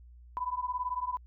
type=beating tone pair; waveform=sine; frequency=987.8 / 1005.8 Hz; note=B5 / B5; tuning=0 / +31 cents; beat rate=18 Hz; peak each=-34 / -34 dBFS; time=0.37-1.17 s; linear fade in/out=0 ms; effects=added 60 Hz sine -50 dBFS peak until 1.26 s